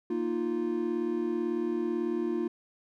triangle chord, Bb suspended fourth, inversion none, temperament equal, 233.1 / 311.1 / 349.2 Hz, Bb3 / Eb4 / F4, 0 / 0 / 0 cents, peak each -32 / -32 / -28 dBFS, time 0.1-2.48 s, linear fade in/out 5 ms, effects none

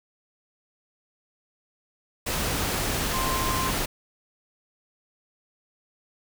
sine tone in noise, 1046.5 Hz, C6, in tune, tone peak -28 dBFS, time 3.13-3.71 s, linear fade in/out 10 ms, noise pink, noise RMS -27 dBFS, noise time 2.26-3.86 s, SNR -4 dB, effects none

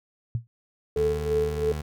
sine tone with exponential decay, 116.4 Hz, A#2, 2 cents flat, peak -20 dBFS, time 0.35-0.47 s, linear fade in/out 0 ms, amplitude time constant 24 ms
25% pulse tone, 75.9 Hz, D#2, 42 cents flat, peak -26 dBFS, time 0.96-1.82 s, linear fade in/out 10 ms
sine tone with tremolo, 436.1 Hz, A4, 15 cents flat, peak -20 dBFS, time 0.96-1.72 s, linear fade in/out 2 ms, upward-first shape sine, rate 3 Hz, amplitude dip 75%
effects none

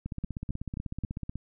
two click trains, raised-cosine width 5 ms, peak -21 / -22 dBFS, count 4 / 22, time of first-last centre 0.24-1.038 / 0.06-1.356 s, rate 3.76 / 16.2 Hz, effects none

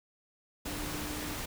sine tone in noise, 299.3 Hz, D4, 33 cents sharp, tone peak -41 dBFS, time 0.66-1.35 s, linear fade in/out 10 ms, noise pink, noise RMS -38 dBFS, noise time 0.65-1.46 s, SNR -6 dB, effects none

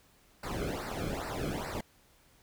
brown noise with flanger, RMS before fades -36 dBFS, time 0.43-1.81 s, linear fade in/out 5 ms, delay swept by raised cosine 0.3 to 1.1 ms, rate 2.4 Hz, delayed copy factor -0.9, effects pink hiss -64 dBFS RMS until 2.42 s

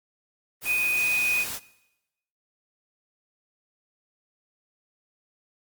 sine tone in noise, 2489 Hz, D#7, in tune, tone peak -21 dBFS, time 0.65-1.46 s, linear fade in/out 50 ms, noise white, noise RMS -33 dBFS, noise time 0.61-1.6 s, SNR +9 dB, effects noise-tail reverb RT60 0.9 s tail -19 dB re dry + Opus 32 kbps

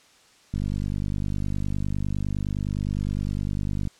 click train, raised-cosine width 5 ms, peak -16 dBFS, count 167, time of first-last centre 0.54-3.873 s, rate 49.8 Hz, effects white hiss -56 dBFS RMS until 3.99 s + low-pass 7000 Hz 12 dB/octave

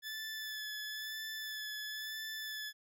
20% pulse tone with vibrato, 1735 Hz, A6, 25 cents flat, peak -35 dBFS, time 0.02-2.73 s, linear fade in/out 50 ms, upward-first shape sine, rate 1 Hz, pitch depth 21 cents each way, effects none

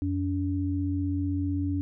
sine tone pair together, 89.74 / 284.9 Hz, F2 / C#4, +48 / +48 cents, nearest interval octave + minor sixth, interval 2000 cents, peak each -28 dBFS, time 0.02-1.81 s, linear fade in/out 0 ms, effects none

